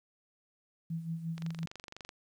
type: tone with tremolo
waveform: sine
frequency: 164.5 Hz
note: E3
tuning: 3 cents flat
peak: -32 dBFS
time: 0.9-1.66 s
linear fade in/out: 5 ms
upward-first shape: sine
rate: 5.7 Hz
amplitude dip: 65%
type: click train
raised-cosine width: 0.2 ms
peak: -28 dBFS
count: 18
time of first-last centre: 1.38-2.091 s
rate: 23.9 Hz
effects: 11-bit